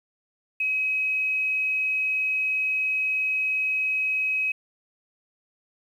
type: tone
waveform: sine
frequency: 2543 Hz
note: D#7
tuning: 37 cents sharp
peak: -22 dBFS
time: 0.6-4.52 s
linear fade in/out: 5 ms
effects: 9-bit